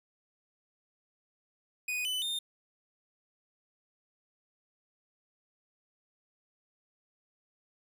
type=tone with pitch steps; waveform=45% pulse; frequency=2484 / 3006 / 3637 Hz; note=D#7 / F#7 / A#7; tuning=-3 / +27 / -43 cents; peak=-31 dBFS; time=1.88-2.39 s; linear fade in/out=5 ms; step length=170 ms; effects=resampled to 32000 Hz